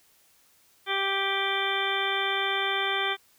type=harmonic tone; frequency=392 Hz; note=G4; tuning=in tune; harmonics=1 / 2 / 3 / 4 / 5 / 6 / 8 / 9; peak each=-33 / -33 / -33 / -33 / -33 / -33 / -33 / -33 dBFS; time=0.86-3.17 s; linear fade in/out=50 ms; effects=white hiss -62 dBFS RMS until 3.38 s